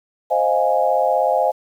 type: chord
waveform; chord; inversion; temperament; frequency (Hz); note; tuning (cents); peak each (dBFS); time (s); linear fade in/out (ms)
sine; F minor seventh; second; equal; 523.3 / 622.3 / 698.5 / 830.6; C5 / Eb5 / F5 / Ab5; 0 / 0 / 0 / 0; -20; 0.3-1.52; 20
effects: 8-bit